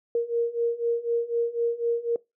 sine beating tone pair, 466.2 / 470.2 Hz, A#4 / A#4, 0 / +15 cents, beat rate 4 Hz, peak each -27 / -25 dBFS, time 0.15-2.16 s, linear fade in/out 2 ms, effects noise-tail reverb RT60 0.2 s tail -22 dB re dry

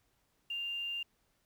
sine tone with quantisation, 2794 Hz, F7, in tune, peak -35 dBFS, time 0.5-1.03 s, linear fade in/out 5 ms, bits 10, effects pink hiss -75 dBFS RMS until 1.45 s

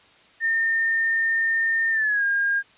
sine tone with pitch glide, 1816 to 1617.9 Hz, A#6 to G#6, -46 to -46 cents, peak -19 dBFS, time 0.4-2.63 s, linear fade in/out 50 ms, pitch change -200 cents, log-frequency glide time 1.91-2.24 s, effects white hiss -54 dBFS RMS until 2.77 s + resampled to 8000 Hz

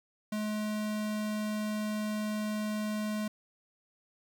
square tone, 212.6 Hz, G#3, 41 cents sharp, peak -32 dBFS, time 0.32-3.28 s, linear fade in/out 5 ms, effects 10-bit

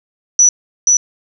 sine tone with echo, 5920 Hz, F#8, in tune, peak -5 dBFS, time 0.39-0.49 s, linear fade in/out 2 ms, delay 480 ms, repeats 1, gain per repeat -2 dB, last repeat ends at 0.97 s, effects none

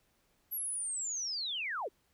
sine linear sweep, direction down, 11840 to 304.6 Hz, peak -34 dBFS, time 0.51-1.89 s, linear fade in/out 20 ms, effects pink hiss -73 dBFS RMS until 2.13 s

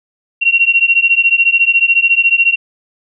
sine beating tone pair, 2737 / 2751 Hz, F7 / F7, -36 / -27 cents, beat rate 14 Hz, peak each -11 dBFS, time 0.41-2.56 s, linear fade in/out 20 ms, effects none

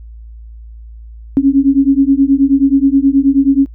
sine beating tone pair, 270 / 279.4 Hz, C#4 / C#4, -45 / +14 cents, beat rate 9.4 Hz, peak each -10 dBFS, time 1.37-3.66 s, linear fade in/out 0 ms, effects noise-tail reverb RT60 0.1 s tail -26 dB re dry + added 56 Hz sine -30 dBFS peak until 3.74 s

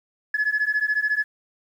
sine beating tone pair, 1700 / 1714 Hz, G#6 / A6, +40 / -46 cents, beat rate 14 Hz, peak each -22 dBFS, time 0.34-1.24 s, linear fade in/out 5 ms, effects tanh soft clip ceiling -15 dBFS + 9-bit

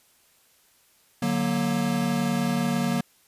square chord, D augmented, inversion none, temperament equal with one note detuned, 146.83 / 185 / 236.1 Hz, D3 / F#3 / A#3, 0 / 0 / +22 cents, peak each -31 / -28 / -26 dBFS, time 1.22-3.01 s, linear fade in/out 5 ms, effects white hiss -61 dBFS RMS until 3.27 s + resampled to 32000 Hz

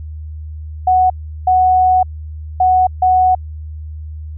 sine tone bursts at uneven times, 740 Hz, F#5, in tune, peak -8 dBFS, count 4, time 0.87-1.1 / 1.47-2.03 / 2.6-2.87 / 3.02-3.35 s, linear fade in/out 5 ms, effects added 77 Hz sine -25 dBFS peak until 4.37 s

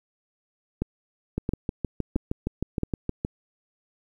two click trains, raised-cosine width 3 ms, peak -13 / -12 dBFS, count 13 / 4, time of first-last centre 1.38-3.249 / 0.82-2.833 s, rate 6.42 / 1.49 Hz, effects 9-bit

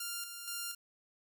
5% pulse tone with tremolo, 1396.9 Hz, F6, in tune, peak -26 dBFS, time 0-0.75 s, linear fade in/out 5 ms, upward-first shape square, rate 2.1 Hz, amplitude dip 50%, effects none

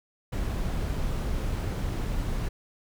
brown noise, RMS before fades -29 dBFS, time 0.32-2.49 s, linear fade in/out 10 ms, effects none

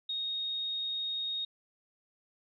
sine tone, 3729 Hz, A#7, in tune, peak -32 dBFS, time 0.09-1.45 s, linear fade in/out 5 ms, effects none

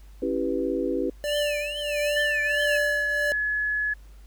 sine chord, C# half-diminished seventh, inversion none, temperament equal with one note detuned, 273.5 / 329.6 / 392 / 493.9 Hz, C#4 / E4 / G4 / B4, -23 / 0 / 0 / 0 cents, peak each -29 dBFS, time 0.22-1.1 s, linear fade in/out 5 ms
square tone with tremolo, 588 Hz, D5, 2 cents sharp, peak -23 dBFS, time 1.24-3.32 s, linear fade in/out 0 ms, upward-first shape triangle, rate 1.5 Hz, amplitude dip 80%
triangle tone with vibrato, 2700 Hz, E7, 41 cents sharp, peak -29 dBFS, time 1.27-2.78 s, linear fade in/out 20 ms, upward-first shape triangle, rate 2.4 Hz, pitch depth 270 cents each way
sine tone with pitch glide, 1765 to 1700.9 Hz, A6 to G#6, +5 to +41 cents, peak -23 dBFS, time 2.16-3.94 s, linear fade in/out 10 ms, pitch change -64 cents, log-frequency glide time 2.32-2.79 s
effects added 50 Hz sine -44 dBFS peak until 4.26 s + pink hiss -60 dBFS RMS until 4.26 s

